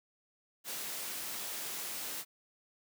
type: high-pass noise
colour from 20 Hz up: white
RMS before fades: -40 dBFS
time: 0.64-2.25 s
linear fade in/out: 50 ms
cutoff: 160 Hz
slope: 12 dB/octave
effects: none